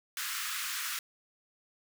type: high-pass noise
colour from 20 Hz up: pink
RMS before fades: -36 dBFS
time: 0.17-0.99 s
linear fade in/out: 2 ms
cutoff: 1200 Hz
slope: 48 dB/octave
effects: none